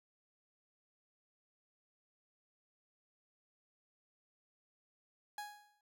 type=tone with exponential decay; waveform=30% pulse; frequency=830.6 Hz; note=G#5; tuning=in tune; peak=-37 dBFS; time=5.38-5.81 s; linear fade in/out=2 ms; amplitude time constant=93 ms; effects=none